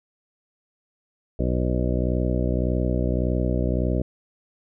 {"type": "harmonic tone", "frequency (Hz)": 61.74, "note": "B1", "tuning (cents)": 0, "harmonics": [1, 2, 3, 4, 5, 6, 8, 9, 10], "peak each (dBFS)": [-24, -27, -29, -30, -31, -32, -33, -34, -34], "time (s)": [1.39, 4.02], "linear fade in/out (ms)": 5, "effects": []}